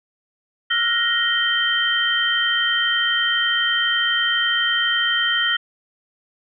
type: tone cluster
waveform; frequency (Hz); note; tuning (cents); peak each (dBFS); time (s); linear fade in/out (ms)
sine; 1356 / 1436 / 1874 / 3122; E6 / F6 / A#6 / G7; +49 / +48 / +9 / -8; -28 / -25 / -21 / -20; 0.7-5.57; 10
effects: none